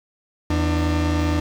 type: tone pair together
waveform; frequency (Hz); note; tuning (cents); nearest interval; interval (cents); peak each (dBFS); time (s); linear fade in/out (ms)
40% pulse; 82.41 / 299.2; E2 / D4; 0 / +32; octave + minor seventh; 2232; -19 / -22; 0.5-1.4; 5
effects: low-pass 6000 Hz 12 dB/octave + 7-bit